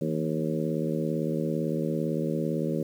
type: harmonic tone with a mistuned harmonic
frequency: 77.78 Hz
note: D#2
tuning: in tune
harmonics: 2 / 3 / 4 / 5 / 6 / 7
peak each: -30 / -32 / -33 / -34 / -35 / -35 dBFS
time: 0.01-2.83 s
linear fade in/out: 5 ms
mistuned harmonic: 2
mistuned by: +71 cents
effects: 9-bit